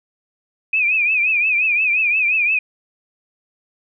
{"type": "tone with vibrato", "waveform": "sine", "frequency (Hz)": 2489, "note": "D#7", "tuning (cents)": 0, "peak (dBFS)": -14, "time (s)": [0.73, 2.59], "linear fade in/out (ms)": 5, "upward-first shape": "triangle", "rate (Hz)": 5.7, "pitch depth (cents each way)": 120, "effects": []}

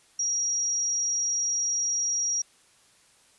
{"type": "tone", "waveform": "sine", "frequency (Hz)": 5690, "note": "F8", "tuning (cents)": 31, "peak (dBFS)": -24, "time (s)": [0.19, 2.42], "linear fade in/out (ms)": 5, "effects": ["white hiss -60 dBFS RMS until 3.38 s", "resampled to 24000 Hz"]}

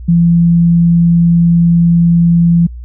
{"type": "tone", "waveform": "sine", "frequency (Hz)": 170, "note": "F3", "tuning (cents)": -46, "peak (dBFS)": -5, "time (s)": [0.08, 2.67], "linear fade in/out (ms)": 10, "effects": ["added 60 Hz sine -24 dBFS peak until 2.84 s"]}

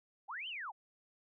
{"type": "linear two-way sweep", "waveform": "sine", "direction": "up then down", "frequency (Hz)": [698.5, 3136, 698.5], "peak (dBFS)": -40, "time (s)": [0.28, 0.72], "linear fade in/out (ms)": 20, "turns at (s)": 0.48, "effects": []}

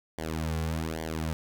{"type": "tone with flanger", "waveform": "sawtooth", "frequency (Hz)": 79.9, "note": "D#2", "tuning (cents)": 47, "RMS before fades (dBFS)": -32, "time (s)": [0.18, 1.33], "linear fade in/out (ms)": 0, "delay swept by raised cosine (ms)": [0.76, 3.26], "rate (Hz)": 1.2, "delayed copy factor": -0.9, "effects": []}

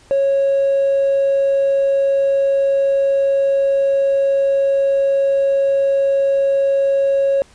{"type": "tone with hard clipping", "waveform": "sine", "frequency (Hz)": 550, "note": "C#5", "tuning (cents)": -14, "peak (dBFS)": -13, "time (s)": [0.11, 7.42], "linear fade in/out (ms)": 0, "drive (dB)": 1, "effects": ["pink hiss -49 dBFS RMS until 7.54 s", "resampled to 22050 Hz"]}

